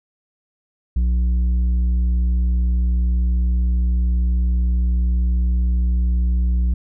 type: tone with tanh clipping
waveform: sine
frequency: 60.5 Hz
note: B1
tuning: 35 cents flat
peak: -16 dBFS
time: 0.96-6.74 s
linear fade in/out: 5 ms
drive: 6 dB
effects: none